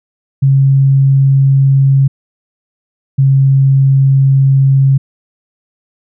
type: tone pair in turn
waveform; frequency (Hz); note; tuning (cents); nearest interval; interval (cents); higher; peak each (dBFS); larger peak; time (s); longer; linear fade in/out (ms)
sine; 136.3 / 135.77; C#3 / C#3; -29 / -36; unison; 7; first; -5; neither; 0.42-2.08 / 3.18-4.98; second; 10
effects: none